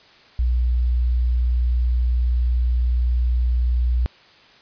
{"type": "tone", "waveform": "sine", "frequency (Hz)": 60.7, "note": "B1", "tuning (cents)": -29, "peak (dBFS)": -16, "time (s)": [0.39, 4.06], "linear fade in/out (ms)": 0, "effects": ["white hiss -50 dBFS RMS until 4.61 s", "resampled to 11025 Hz"]}